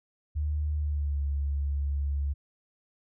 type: tone with pitch glide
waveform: sine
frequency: 74.9 to 70.7 Hz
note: D2 to C#2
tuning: +35 to +35 cents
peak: -26 dBFS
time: 0.35-2.34 s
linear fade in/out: 20 ms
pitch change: -100 cents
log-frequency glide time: 0.79-1.22 s
effects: none